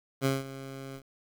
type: tone with ADSR envelope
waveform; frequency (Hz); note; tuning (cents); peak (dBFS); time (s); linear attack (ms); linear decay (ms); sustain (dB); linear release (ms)
15% pulse; 135.2; C#3; -43; -17; 0.21-1.03; 45; 180; -17; 78
effects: 9-bit